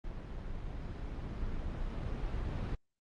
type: noise with level ramp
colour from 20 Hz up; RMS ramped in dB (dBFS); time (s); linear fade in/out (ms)
brown; -42 to -34; 0.04-2.75; 2
effects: low-pass 4000 Hz 12 dB/octave + Opus 24 kbps